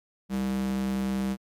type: tone with high-pass filter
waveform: square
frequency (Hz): 65.41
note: C2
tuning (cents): 0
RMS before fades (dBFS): -28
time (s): 0.29-1.37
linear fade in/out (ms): 50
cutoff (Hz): 170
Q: 4.5
effects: MP3 96 kbps